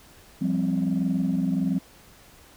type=chord; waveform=sine; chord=F suspended second; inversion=none; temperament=equal; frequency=174.61 / 196 / 261.6 Hz; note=F3 / G3 / C4; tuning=0 / 0 / 0 cents; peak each=-25 / -25 / -25 dBFS; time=0.41-1.79 s; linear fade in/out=10 ms; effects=tanh soft clip ceiling -16 dBFS + pink hiss -52 dBFS RMS until 2.56 s